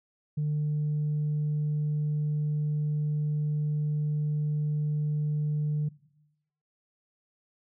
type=tone; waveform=sine; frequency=150 Hz; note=D3; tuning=37 cents sharp; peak=-24 dBFS; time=0.37-5.89 s; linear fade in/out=10 ms; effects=noise-tail reverb RT60 0.9 s tail -21 dB re dry + tanh soft clip ceiling -23 dBFS